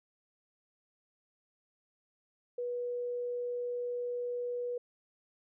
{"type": "tone", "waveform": "sine", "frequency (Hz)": 487, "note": "B4", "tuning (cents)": -24, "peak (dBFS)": -33, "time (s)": [2.58, 4.78], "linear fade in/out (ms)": 5, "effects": []}